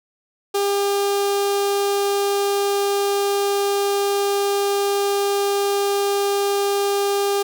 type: tone with notch filter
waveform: sawtooth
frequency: 401.3 Hz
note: G4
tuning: 41 cents sharp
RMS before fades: -20 dBFS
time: 0.54-7.43 s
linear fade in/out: 10 ms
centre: 1900 Hz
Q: 1.6
effects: none